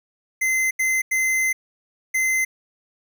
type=tone bursts at uneven times; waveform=square; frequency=2063 Hz; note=C7; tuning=25 cents flat; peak=-19 dBFS; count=4; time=0.41-0.71 / 0.79-1.02 / 1.11-1.53 / 2.14-2.45 s; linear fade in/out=10 ms; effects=none